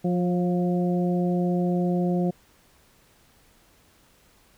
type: harmonic tone with a mistuned harmonic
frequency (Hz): 177.2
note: F3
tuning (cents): +25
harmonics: 1 / 2 / 3 / 4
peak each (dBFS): -22 / -28 / -32 / -34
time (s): 0.04-2.31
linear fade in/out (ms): 10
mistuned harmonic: 3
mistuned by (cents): +19
effects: pink hiss -59 dBFS RMS until 4.57 s